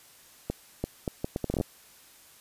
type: accelerating click train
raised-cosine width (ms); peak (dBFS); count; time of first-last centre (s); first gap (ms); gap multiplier
2; -15; 12; 0.5-1.611; 340; 0.7
effects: white hiss -55 dBFS RMS until 2.4 s + resampled to 32000 Hz